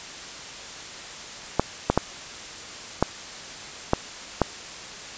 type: clicks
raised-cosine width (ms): 1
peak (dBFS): -3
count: 6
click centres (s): 1.596 / 1.9 / 1.976 / 3.026 / 3.934 / 4.417
effects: white hiss -38 dBFS RMS until 5.17 s + resampled to 16000 Hz